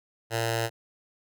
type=tone with notch filter; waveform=10% pulse; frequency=114.9 Hz; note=A#2; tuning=25 cents flat; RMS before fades=-28 dBFS; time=0.3-0.7 s; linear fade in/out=50 ms; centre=240 Hz; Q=0.64; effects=none